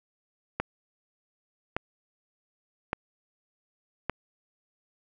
click train, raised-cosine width 0.5 ms, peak -12 dBFS, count 4, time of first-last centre 0.6-4.097 s, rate 0.858 Hz, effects none

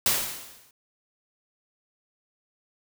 white noise with exponential decay, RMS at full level -20 dBFS, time 0.06-0.71 s, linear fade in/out 2 ms, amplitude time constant 140 ms, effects none

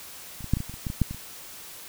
clicks, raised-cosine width 5 ms, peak -28 / -23 / -8 / -17 / -19 / -26 / -28 / -17 / -19 / -8 / -21 / -28 dBFS, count 12, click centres 0.407 / 0.443 / 0.536 / 0.57 / 0.604 / 0.696 / 0.74 / 0.868 / 0.901 / 1.017 / 1.11 / 1.146 s, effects white hiss -43 dBFS RMS until 1.88 s

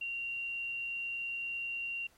sine tone, 2761 Hz, F7, 20 cents flat, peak -35 dBFS, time 0.01-2.07 s, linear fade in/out 5 ms, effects pink hiss -67 dBFS RMS until 2.17 s + AAC 48 kbps

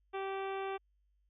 harmonic tone, 388.2 Hz, G4, 17 cents flat, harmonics 1 / 2 / 3 / 4 / 5 / 6 / 7 / 8 / 9, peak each -38 / -41 / -45 / -50 / -54 / -51 / -53 / -59 / -58 dBFS, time 0.13-0.78 s, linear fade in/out 20 ms, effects added 50 Hz sine -70 dBFS peak until 1.29 s

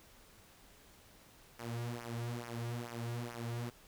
sawtooth tone with flanger, 118.4 Hz, A#2, 27 cents sharp, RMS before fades -41 dBFS, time 1.59-3.7 s, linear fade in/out 5 ms, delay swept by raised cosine 0.24 to 3.94 ms, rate 2.3 Hz, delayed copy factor -0.85, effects pink hiss -61 dBFS RMS until 3.87 s

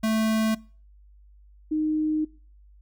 square / sine tone pair in turn, 220 / 308.8 Hz, A3 / D#4, 0 / -13 cents, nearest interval tritone, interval 587 cents, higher second, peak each -22 dBFS, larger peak neither, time 0.03-0.55 / 1.71-2.25 s, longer second, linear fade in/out 10 ms, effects noise-tail reverb RT60 0.4 s tail -23 dB re dry + added 50 Hz sine -50 dBFS peak until 2.81 s

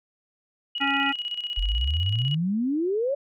sine tone with tremolo, 2907 Hz, F#7, 31 cents flat, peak -26 dBFS, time 0.75-2.35 s, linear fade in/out 5 ms, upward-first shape square, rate 16 Hz, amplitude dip 65%
harmonic tone, 277.2 Hz, C#4, in tune, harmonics 1 / 3 / 5 / 7 / 9, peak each -28 / -28 / -28 / -28 / -28 dBFS, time 0.8-1.13 s, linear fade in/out 20 ms
sine exponential sweep, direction up, 42.16 to 579 Hz, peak -22 dBFS, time 1.57-3.15 s, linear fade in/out 10 ms
effects none

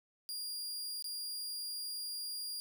sawtooth tone with dropouts, 4817 Hz, D8, 43 cents sharp, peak -36 dBFS, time 0.29-2.6 s, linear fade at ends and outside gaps 0 ms, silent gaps 1.024-1.043 s, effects 11-bit

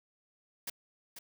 white noise with echo, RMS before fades -38 dBFS, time 0.67-0.7 s, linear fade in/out 5 ms, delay 490 ms, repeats 1, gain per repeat -9 dB, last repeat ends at 1.19 s, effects high-pass 150 Hz 12 dB/octave

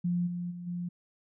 sine tone with level steps, 175.6 Hz, F3, 10 cents sharp, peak -26 / -32 / -38 / -32 dBFS, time 0.04-0.89 s, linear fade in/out 10 ms, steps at 0.26 / 0.5 / 0.66 s, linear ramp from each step 20 ms, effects none

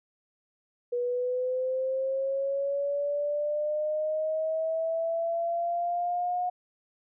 sine linear sweep, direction up, 483.4 to 723 Hz, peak -26 dBFS, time 0.92-6.5 s, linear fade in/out 10 ms, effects none

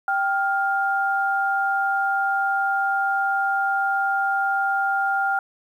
sine tone pair together, 784 / 1405.4 Hz, G5 / F6, 0 / +10 cents, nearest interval minor seventh, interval 1010 cents, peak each -22 dBFS, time 0.08-5.39 s, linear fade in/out 2 ms, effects 9-bit

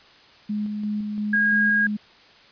sine tone with tremolo, 209.7 Hz, G#3, 17 cents sharp, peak -23 dBFS, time 0.49-1.97 s, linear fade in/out 10 ms, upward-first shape square, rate 2.9 Hz, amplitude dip 30%
sine tone, 1634 Hz, G#6, 29 cents flat, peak -17 dBFS, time 1.33-1.87 s, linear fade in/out 5 ms
effects white hiss -51 dBFS RMS until 2.51 s + resampled to 11025 Hz

